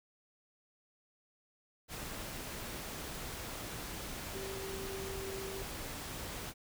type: tone in noise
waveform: sine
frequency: 387.6 Hz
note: G4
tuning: 20 cents flat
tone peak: -42 dBFS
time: 4.31-5.65 s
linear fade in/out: 50 ms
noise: pink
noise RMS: -43 dBFS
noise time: 1.88-6.54 s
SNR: -2 dB
effects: none